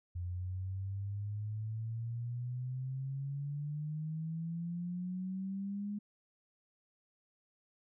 sine exponential sweep, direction up, 87.31 to 207.7 Hz, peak -36 dBFS, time 0.15-5.99 s, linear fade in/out 10 ms, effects none

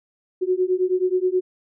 sine beating tone pair, 363.2 / 372.6 Hz, F#4 / F#4, -32 / +12 cents, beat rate 9.4 Hz, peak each -21 dBFS, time 0.41-1.41 s, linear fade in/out 20 ms, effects none

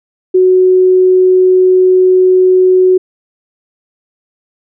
sine tone, 370 Hz, F#4, in tune, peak -4 dBFS, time 0.34-2.98 s, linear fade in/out 10 ms, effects none

